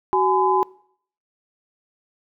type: tone cluster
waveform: sine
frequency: 376.4 / 838 / 1013 Hz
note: F#4 / G#5 / B5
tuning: +30 / +15 / +44 cents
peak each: -20 dBFS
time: 0.13-0.63 s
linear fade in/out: 0 ms
effects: noise-tail reverb RT60 0.6 s tail -22 dB re dry